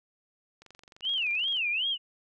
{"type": "click train", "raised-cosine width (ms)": 0.2, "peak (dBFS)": -34, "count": 23, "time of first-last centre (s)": [0.62, 1.568], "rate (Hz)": 23.2}
{"type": "tone with vibrato", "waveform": "sine", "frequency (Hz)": 2794, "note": "F7", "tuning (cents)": 0, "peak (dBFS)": -26, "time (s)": [1.02, 1.98], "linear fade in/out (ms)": 50, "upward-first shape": "sine", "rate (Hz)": 2.6, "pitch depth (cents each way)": 280}
{"effects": []}